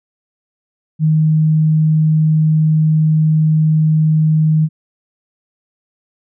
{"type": "tone", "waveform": "sine", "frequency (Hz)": 156.2, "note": "D#3", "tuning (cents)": 7, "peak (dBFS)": -9, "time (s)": [0.99, 4.69], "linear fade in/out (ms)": 50, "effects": []}